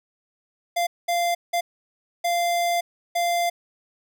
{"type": "tone bursts at uneven times", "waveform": "square", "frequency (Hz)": 693, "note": "F5", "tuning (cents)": -14, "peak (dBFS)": -21, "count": 5, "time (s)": [[0.76, 0.87], [1.08, 1.35], [1.53, 1.61], [2.24, 2.81], [3.15, 3.5]], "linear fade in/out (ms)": 10, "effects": []}